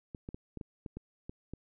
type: clicks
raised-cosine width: 3 ms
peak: -28 dBFS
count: 9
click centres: 0.148 / 0.289 / 0.345 / 0.573 / 0.612 / 0.862 / 0.97 / 1.295 / 1.536 s
effects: none